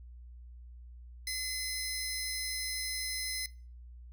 20% pulse tone pair together, 2046 / 5160 Hz, C7 / E8, -39 / -38 cents, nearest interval octave + major third, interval 1601 cents, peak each -31 / -32 dBFS, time 1.27-3.46 s, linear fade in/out 2 ms, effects noise-tail reverb RT60 0.4 s tail -22 dB re dry + added 60 Hz sine -47 dBFS peak until 4.12 s

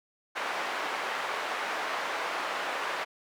white band-pass noise, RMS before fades -33 dBFS, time 0.35-3.05 s, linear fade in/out 20 ms, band 540 to 1600 Hz, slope 12 dB/octave, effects none

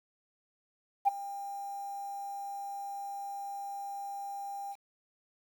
sine tone with ADSR envelope, 798 Hz, G5, 31 cents sharp, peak -18 dBFS, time 1.05-4.76 s, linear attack 28 ms, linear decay 15 ms, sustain -19 dB, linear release 45 ms, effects tanh soft clip ceiling -17 dBFS + 9-bit

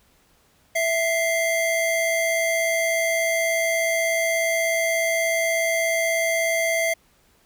square tone pair together, 658.8 / 2093 Hz, E5 / C7, -1 / 0 cents, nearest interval octave + minor sixth, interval 2001 cents, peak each -23 / -24 dBFS, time 0.75-6.94 s, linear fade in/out 10 ms, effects pink hiss -60 dBFS RMS until 7.45 s

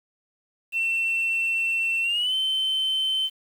sine tone with pitch glide, 2696 to 3079 Hz, E7 to G7, +38 to -32 cents, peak -20 dBFS, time 0.72-3.3 s, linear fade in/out 50 ms, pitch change +230 cents, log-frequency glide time 2.02-2.34 s, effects tanh soft clip ceiling -19 dBFS + 8-bit

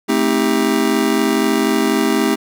square chord, A half-diminished seventh, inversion none, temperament just, 220 / 264 / 316.8 / 396 Hz, A3 / C4 / Eb4 / G4, 0 / +16 / +31 / +18 cents, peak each -20 dBFS, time 0.08-2.36 s, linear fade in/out 20 ms, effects none

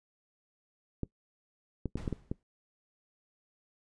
clicks, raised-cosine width 3 ms, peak -20 dBFS, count 6, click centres 1.033 / 1.857 / 1.956 / 2.078 / 2.127 / 2.315 s
brown noise with exponential decay, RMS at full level -37 dBFS, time 1.97-2.43 s, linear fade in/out 1 ms, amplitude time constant 98 ms
effects noise-tail reverb RT60 0.1 s tail -21 dB re dry + resampled to 22050 Hz

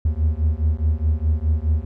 triangle beating tone pair, 75.1 / 79.9 Hz, D2 / D#2, +39 / +47 cents, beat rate 4.8 Hz, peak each -18 dBFS, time 0.05-1.85 s, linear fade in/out 5 ms, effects none

